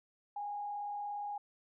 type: tone with frequency modulation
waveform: sine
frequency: 821 Hz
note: G#5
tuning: 20 cents flat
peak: -37 dBFS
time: 0.36-1.38 s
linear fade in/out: 5 ms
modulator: 37.2 Hz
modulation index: 0.37
effects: none